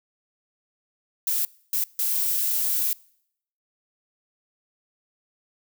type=noise bursts at uneven times; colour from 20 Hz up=violet; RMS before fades=-24 dBFS; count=3; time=1.27-1.45 / 1.73-1.84 / 1.99-2.93 s; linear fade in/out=2 ms; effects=noise-tail reverb RT60 0.7 s tail -24 dB re dry